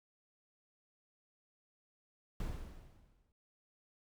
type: noise with exponential decay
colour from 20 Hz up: brown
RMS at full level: -37 dBFS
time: 2.4-3.32 s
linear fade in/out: 1 ms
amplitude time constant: 200 ms
effects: none